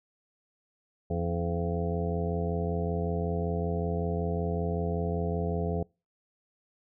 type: harmonic tone with a mistuned harmonic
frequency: 85.3 Hz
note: F2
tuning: 40 cents flat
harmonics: 1 / 2 / 3 / 4 / 5 / 6 / 8 / 9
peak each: -32 / -32 / -42 / -43 / -34 / -38 / -38 / -45 dBFS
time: 1.1-5.83 s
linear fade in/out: 5 ms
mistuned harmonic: 4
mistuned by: -59 cents
effects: noise-tail reverb RT60 0.3 s tail -26 dB re dry